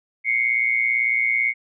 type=tone pair together; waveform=sine; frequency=2100 / 2218 Hz; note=C7 / C#7; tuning=+6 / 0 cents; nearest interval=minor second; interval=94 cents; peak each=-21 / -20 dBFS; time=0.24-1.54 s; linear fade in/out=50 ms; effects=none